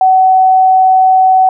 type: tone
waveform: sine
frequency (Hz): 753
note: F#5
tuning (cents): +30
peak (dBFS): -4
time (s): 0.01-1.49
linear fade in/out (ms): 2
effects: none